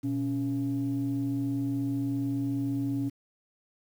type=tone pair together; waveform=sine; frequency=121.5 / 278.7 Hz; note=B2 / C#4; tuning=-28 / +9 cents; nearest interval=octave + major second; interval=1437 cents; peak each=-31 / -27 dBFS; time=0.03-3.1 s; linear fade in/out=20 ms; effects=tanh soft clip ceiling -22 dBFS + 9-bit